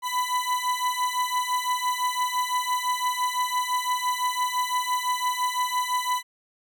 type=beating tone pair; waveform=40% pulse; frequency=994 / 999.9 Hz; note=B5 / B5; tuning=+11 / +21 cents; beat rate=5.9 Hz; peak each=-26 / -26 dBFS; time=0.02-6.23 s; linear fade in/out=50 ms; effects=none